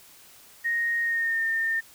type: tone with pitch glide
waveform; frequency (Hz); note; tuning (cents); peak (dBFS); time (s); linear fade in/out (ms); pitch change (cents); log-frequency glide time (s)
sine; 1864.7 to 1813.7; A#6 to A#6; 0 to -48; -23; 0.64-1.81; 20; -48; 1.02-1.44
effects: white hiss -52 dBFS RMS until 1.94 s